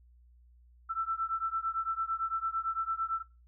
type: beating tone pair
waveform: sine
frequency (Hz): 1328 / 1336.9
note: E6 / E6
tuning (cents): +12 / +24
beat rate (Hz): 8.9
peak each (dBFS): -33 / -34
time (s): 0.89-3.23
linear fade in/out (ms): 20
effects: noise-tail reverb RT60 0.3 s tail -22 dB re dry + added 60 Hz sine -57 dBFS peak until 3.47 s